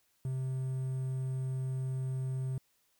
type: tone with quantisation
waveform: triangle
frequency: 130.81 Hz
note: C3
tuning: in tune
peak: -30 dBFS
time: 0.25-2.58 s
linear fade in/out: 2 ms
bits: 10
effects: white hiss -73 dBFS RMS until 2.99 s